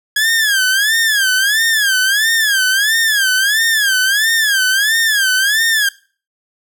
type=tone with vibrato; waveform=sawtooth; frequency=1661.2 Hz; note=G#6; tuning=in tune; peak=-8 dBFS; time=0.16-5.89 s; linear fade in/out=5 ms; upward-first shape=sine; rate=1.5 Hz; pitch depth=170 cents each way; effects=noise-tail reverb RT60 0.4 s tail -21 dB re dry